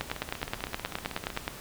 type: two click trains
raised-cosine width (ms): 0.3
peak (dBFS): -13 / -20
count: 15 / 21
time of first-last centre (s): 0.01-1.479 / 0.1-1.366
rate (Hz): 9.53 / 15.8
effects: pink hiss -44 dBFS RMS until 1.6 s